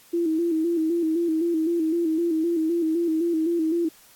sine tone with vibrato, 329.6 Hz, E4, in tune, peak -20 dBFS, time 0.13-3.89 s, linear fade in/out 10 ms, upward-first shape square, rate 3.9 Hz, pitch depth 62 cents each way, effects white hiss -53 dBFS RMS until 4.15 s + AAC 64 kbps

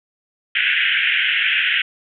white band-pass noise, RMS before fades -18 dBFS, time 0.55-1.82 s, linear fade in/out 5 ms, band 1500 to 3200 Hz, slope 96 dB/octave, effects none

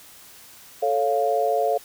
sine chord, A augmented, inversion none, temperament equal, 440 / 554.4 / 698.5 Hz, A4 / C#5 / E#5, 0 / 0 / 0 cents, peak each -24 / -24 / -22 dBFS, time 0.82-1.78 s, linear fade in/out 10 ms, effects white hiss -47 dBFS RMS until 1.84 s

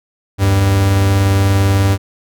45% pulse tone pair together, 77.78 / 98.06 Hz, D#2 / G2, 0 / +1 cents, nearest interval major third, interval 401 cents, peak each -22 / -10 dBFS, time 0.38-1.98 s, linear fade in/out 50 ms, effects none

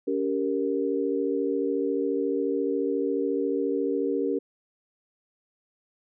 sine chord, G diminished, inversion second, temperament equal with one note detuned, 281.7 / 392 / 466.2 Hz, Db4 / G4 / Bb4, +28 / 0 / 0 cents, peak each -28 dBFS, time 0.07-4.39 s, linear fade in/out 10 ms, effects none

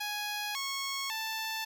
10% pulse tone with pitch steps, 832 / 1097 / 883 Hz, G#5 / C#6 / A5, +3 / -18 / +6 cents, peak -25 dBFS, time 0-1.65 s, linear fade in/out 10 ms, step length 550 ms, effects none

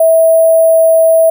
sine tone with sample-and-hold, 651 Hz, E5, 22 cents flat, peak -4 dBFS, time 0-1.3 s, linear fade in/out 5 ms, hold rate 11025 Hz, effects none

